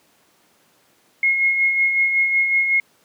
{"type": "tone with tremolo", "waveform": "sine", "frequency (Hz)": 2159, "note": "C#7", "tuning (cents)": -46, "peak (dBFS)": -13, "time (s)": [1.23, 2.8], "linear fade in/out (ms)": 2, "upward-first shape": "sine", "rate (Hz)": 5.4, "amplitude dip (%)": 45, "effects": ["pink hiss -58 dBFS RMS until 3.04 s", "high-pass 200 Hz 12 dB/octave"]}